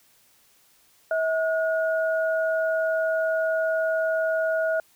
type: tone pair together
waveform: sine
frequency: 644.2 / 1445 Hz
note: E5 / F#6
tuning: -40 / -41 cents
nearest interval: octave + major second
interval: 1399 cents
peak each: -22 / -28 dBFS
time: 1.11-4.8 s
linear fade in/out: 2 ms
effects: white hiss -60 dBFS RMS until 4.95 s